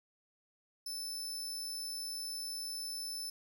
sawtooth tone, 5274 Hz, E8, in tune, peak -36 dBFS, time 0.86-3.3 s, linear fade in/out 5 ms, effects none

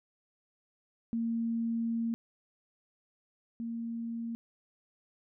sine tone pair in turn, 230 / 231.1 Hz, A#3 / A#3, -23 / -15 cents, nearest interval unison, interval 8 cents, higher second, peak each -29 / -34 dBFS, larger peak first, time 1.13-2.14 / 3.6-4.35 s, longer first, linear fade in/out 0 ms, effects none

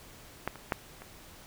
clicks, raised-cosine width 0.5 ms, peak -15 / -29 / -12 / -29 dBFS, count 4, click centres 0.476 / 0.557 / 0.722 / 1.02 s, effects pink hiss -52 dBFS RMS until 1.46 s

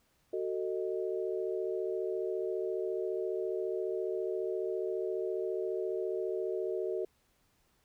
sine chord, D# diminished, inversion first, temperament just, 373.4 / 448 / 622.3 Hz, F#4 / A4 / D#5, +16 / +31 / 0 cents, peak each -34 / -36 / -40 dBFS, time 0.33-7.05 s, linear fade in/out 5 ms, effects pink hiss -72 dBFS RMS until 7.84 s

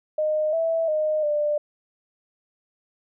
sine tone with pitch steps, 615 / 656 / 616 / 594 Hz, D#5 / E5 / D#5 / D5, -20 / -9 / -17 / +20 cents, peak -20 dBFS, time 0.18-1.58 s, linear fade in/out 5 ms, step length 350 ms, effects none

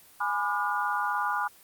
sine chord, G# diminished seventh, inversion none, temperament just, 830.6 / 996.7 / 1196.1 / 1435.3 Hz, G#5 / B5 / D6 / F6, 0 / +16 / +31 / +47 cents, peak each -31 dBFS, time 0.2-1.48 s, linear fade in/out 10 ms, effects white hiss -55 dBFS RMS until 1.63 s + Opus 24 kbps

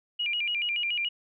sine tone with vibrato, 2626 Hz, E7, 7 cents flat, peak -26 dBFS, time 0.19-1.09 s, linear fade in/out 10 ms, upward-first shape square, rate 7 Hz, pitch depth 170 cents each way, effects none

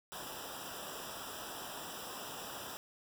pink noise with comb filter, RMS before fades -45 dBFS, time 0.12-2.77 s, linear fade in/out 0 ms, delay 0.46 ms, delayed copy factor -1, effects none

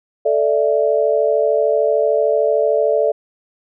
sine chord, A suspended fourth, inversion none, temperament just, 440 / 586.7 / 660 Hz, A4 / D5 / E5, 0 / -2 / +2 cents, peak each -17 / -16 / -19 dBFS, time 0.25-3.12 s, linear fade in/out 10 ms, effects none

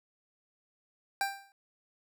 25% pulse tone with exponential decay, 790 Hz, G5, 13 cents sharp, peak -22 dBFS, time 1.21-1.52 s, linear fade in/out 1 ms, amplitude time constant 67 ms, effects none

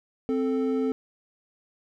triangle tone pair together, 261.3 / 440 Hz, C4 / A4, -2 / 0 cents, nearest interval major sixth, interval 902 cents, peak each -23 / -25 dBFS, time 0.29-0.92 s, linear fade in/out 0 ms, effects none

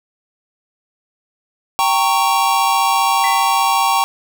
square chord, G diminished, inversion none, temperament equal with one note detuned, 784 / 919 / 1108.7 Hz, G5 / Bb5 / Db6, 0 / -25 / 0 cents, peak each -18 dBFS, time 1.79-4.04 s, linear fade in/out 0 ms
sine tone with exponential decay, 2000 Hz, B6, 21 cents sharp, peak -20 dBFS, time 3.24-3.84 s, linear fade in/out 0 ms, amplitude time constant 130 ms
effects none

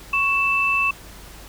sine tone pair together, 1108.7 / 2647 Hz, C#6 / E7, 0 / +7 cents, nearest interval octave + minor third, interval 1507 cents, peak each -23 / -18 dBFS, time 0.13-0.91 s, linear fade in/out 5 ms, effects added 50 Hz sine -44 dBFS peak until 1.48 s + pink hiss -43 dBFS RMS until 1.48 s

